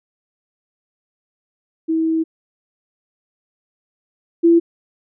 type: tone pair in turn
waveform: sine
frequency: 322.8 / 336.7 Hz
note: E4 / E4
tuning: -36 / +37 cents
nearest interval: minor second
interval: 73 cents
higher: second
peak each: -15 / -8 dBFS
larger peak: second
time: 1.88-2.24 / 4.43-4.6 s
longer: first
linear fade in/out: 20 ms
effects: none